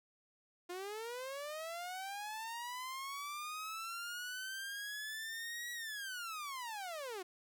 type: linear two-way sweep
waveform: sawtooth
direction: up then down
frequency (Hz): 347.3 to 1930 to 347.3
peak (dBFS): -38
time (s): 0.69-7.23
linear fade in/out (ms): 10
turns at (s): 5.72
effects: none